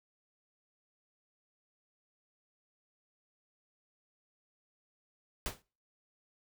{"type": "noise with exponential decay", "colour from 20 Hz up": "pink", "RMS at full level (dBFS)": -33, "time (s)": [5.46, 5.62], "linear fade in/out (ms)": 0, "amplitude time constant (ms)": 33, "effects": ["noise-tail reverb RT60 0.4 s tail -26 dB re dry"]}